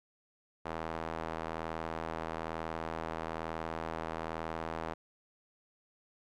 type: tone with band-pass filter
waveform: sawtooth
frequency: 81.1 Hz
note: E2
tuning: 28 cents flat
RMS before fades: -39 dBFS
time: 0.65-4.94 s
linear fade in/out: 10 ms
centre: 880 Hz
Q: 1
effects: none